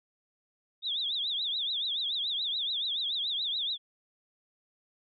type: tone with vibrato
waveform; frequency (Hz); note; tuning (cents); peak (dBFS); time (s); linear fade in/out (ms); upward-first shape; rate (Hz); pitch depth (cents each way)
sine; 3584; A7; +31; -29; 0.82-3.78; 50; triangle; 7; 200
effects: none

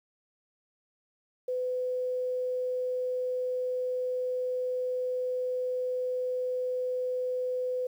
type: tone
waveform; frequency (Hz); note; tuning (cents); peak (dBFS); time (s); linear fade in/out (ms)
sine; 504; B4; +35; -28; 1.48-7.87; 5
effects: 10-bit

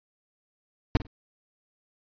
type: noise with echo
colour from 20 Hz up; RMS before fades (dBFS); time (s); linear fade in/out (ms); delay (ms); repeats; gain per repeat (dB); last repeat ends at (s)
brown; -17; 0.95-0.97; 2; 49; 2; -15; 1.068
effects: resampled to 11025 Hz

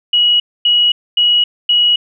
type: tone bursts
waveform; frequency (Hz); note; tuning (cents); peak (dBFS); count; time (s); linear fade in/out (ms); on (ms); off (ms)
sine; 2912; F#7; -28; -8; 4; 0.13-1.96; 5; 270; 250
effects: none

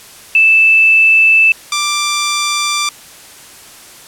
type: tone pair in turn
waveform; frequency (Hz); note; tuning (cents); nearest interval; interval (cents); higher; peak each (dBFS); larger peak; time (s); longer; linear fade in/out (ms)
sine / 10% pulse; 2637 / 1179.4; E7 / D6; 0 / +7; octave + major second; 1393; first; -5; neither; 0.35-1.52 / 1.72-2.89; neither; 2
effects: white hiss -37 dBFS RMS until 4.07 s + low-pass 12000 Hz 12 dB/octave

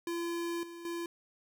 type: tone with level steps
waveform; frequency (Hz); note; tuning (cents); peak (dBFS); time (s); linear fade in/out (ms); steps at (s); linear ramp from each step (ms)
square; 340.6; F4; -43; -34 / -45 / -36; 0.07-1.06; 2; 0.63 / 0.85; 2
effects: none

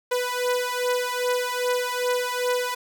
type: beating tone pair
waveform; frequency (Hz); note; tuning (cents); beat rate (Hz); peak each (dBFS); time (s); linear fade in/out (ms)
sawtooth; 493.9 / 496.4; B4 / B4; 0 / +9; 2.5; -22; 0.11-2.75; 10
effects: none

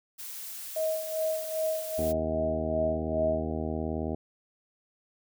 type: noise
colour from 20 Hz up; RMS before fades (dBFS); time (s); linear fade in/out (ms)
blue; -40; 0.18-2.13; 20
type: tone with tremolo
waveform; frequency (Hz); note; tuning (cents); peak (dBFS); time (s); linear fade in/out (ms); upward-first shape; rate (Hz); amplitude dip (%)
sine; 634; D#5; +32; -25; 0.76-3.51; 5; sine; 2.5; 70
type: harmonic tone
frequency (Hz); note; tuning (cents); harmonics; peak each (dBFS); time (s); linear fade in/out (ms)
79; D#2; +27; 1 / 2 / 3 / 4 / 5 / 6 / 7 / 8 / 9 / 10; -35 / -39 / -35 / -37 / -38 / -41 / -49 / -39 / -44 / -46; 1.98-4.15; 5
effects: none

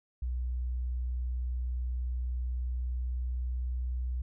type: tone with pitch glide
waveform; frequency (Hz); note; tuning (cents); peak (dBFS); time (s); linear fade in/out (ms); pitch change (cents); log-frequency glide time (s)
sine; 61.74 to 62.13; B1 to B1; 0 to +11; -30; 0.22-4.22; 5; +11; 2.42-4.09
effects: none

